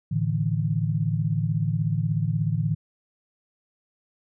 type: chord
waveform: sine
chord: A suspended fourth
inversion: none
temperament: equal with one note detuned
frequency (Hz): 110 / 146.83 / 163.3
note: A2 / D3 / E3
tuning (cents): 0 / 0 / -16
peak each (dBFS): -26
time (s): 0.11-2.75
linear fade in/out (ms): 10
effects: none